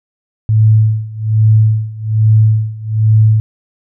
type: tone with tremolo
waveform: sine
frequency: 109.1 Hz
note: A2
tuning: 14 cents flat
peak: -4 dBFS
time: 0.49-3.4 s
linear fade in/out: 0 ms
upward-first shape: sine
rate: 1.2 Hz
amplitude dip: 90%
effects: none